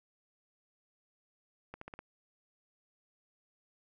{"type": "accelerating click train", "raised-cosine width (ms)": 0.5, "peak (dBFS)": -29, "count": 5, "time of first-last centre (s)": [1.74, 1.991], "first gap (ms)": 74, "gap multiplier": 0.89, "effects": []}